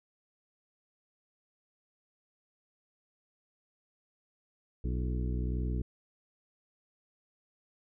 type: harmonic tone with a mistuned harmonic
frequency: 61.74 Hz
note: B1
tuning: in tune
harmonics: 1 / 2 / 3 / 4 / 5 / 6 / 7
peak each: -31 / -37 / -41 / -43 / -45 / -47 / -48 dBFS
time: 4.84-5.82 s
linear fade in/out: 5 ms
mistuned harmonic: 6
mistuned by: -78 cents
effects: none